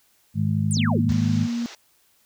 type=harmonic tone; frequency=52.2 Hz; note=G#1; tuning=10 cents sharp; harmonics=2 / 3 / 4; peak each=-23 / -24 / -25 dBFS; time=0.34-1.48 s; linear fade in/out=50 ms
type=exponential sweep; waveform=sine; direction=down; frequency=9800 to 62.1 Hz; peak=-26 dBFS; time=0.71-1.12 s; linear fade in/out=0 ms
type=tone with pitch glide; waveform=sine; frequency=234.2 to 235.8 Hz; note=A#3 to A#3; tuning=+8 to +20 cents; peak=-23 dBFS; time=0.77-1.66 s; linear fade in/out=0 ms; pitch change=+12 cents; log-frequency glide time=1.01-1.36 s
type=band-pass noise; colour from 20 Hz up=white; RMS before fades=-42 dBFS; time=1.09-1.75 s; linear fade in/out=2 ms; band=330 to 6500 Hz; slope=48 dB/octave
effects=white hiss -62 dBFS RMS until 2.25 s